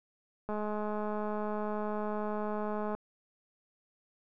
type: click train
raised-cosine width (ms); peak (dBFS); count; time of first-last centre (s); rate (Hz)
1; -23; 520; 0.49-2.95; 211
effects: none